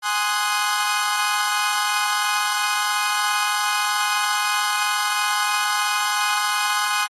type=chord; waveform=sawtooth; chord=Ab dominant seventh; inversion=none; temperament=equal; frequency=830.6 / 1046.5 / 1244.5 / 1480 Hz; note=Ab5 / C6 / Eb6 / Gb6; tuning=0 / 0 / 0 / 0 cents; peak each=-22 dBFS; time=0.02-7.08 s; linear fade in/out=50 ms; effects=AAC 32 kbps